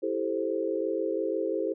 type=chord; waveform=sine; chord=A minor seventh; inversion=second; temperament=equal with one note detuned; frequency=329.6 / 392 / 438 / 523.3 Hz; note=E4 / G4 / A4 / C5; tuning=0 / 0 / -8 / 0 cents; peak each=-32 dBFS; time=0.02-1.74 s; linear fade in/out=20 ms; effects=none